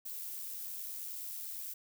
violet noise with amplitude modulation, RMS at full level -41 dBFS, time 0.05-1.74 s, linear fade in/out 10 ms, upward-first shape sine, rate 89.1 Hz, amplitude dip 30%, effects none

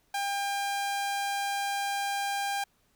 sawtooth tone, 800 Hz, G5, 35 cents sharp, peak -25 dBFS, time 0.14-2.64 s, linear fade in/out 5 ms, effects pink hiss -69 dBFS RMS until 2.95 s

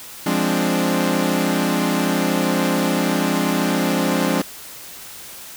sawtooth chord, D half-diminished seventh, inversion first, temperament equal, 174.61 / 207.7 / 261.6 / 293.7 Hz, F3 / Ab3 / C4 / D4, 0 / 0 / 0 / 0 cents, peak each -19 dBFS, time 0.26-4.42 s, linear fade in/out 5 ms, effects white hiss -37 dBFS RMS until 5.56 s

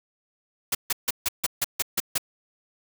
white noise bursts, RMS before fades -24 dBFS, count 9, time 0.72-2.181 s, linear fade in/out 5 ms, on 29 ms, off 150 ms, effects none

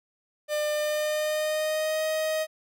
45% pulse tone with pitch glide, 600 to 627.7 Hz, D5 to D#5, +37 to +15 cents, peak -25 dBFS, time 0.48-2.47 s, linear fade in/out 50 ms, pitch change +78 cents, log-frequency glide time 0.74-2.04 s, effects none

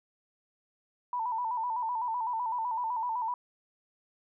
sine tone with vibrato, 938 Hz, A#5, 11 cents sharp, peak -29 dBFS, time 1.13-3.34 s, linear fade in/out 2 ms, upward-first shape square, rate 7.9 Hz, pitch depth 81 cents each way, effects none

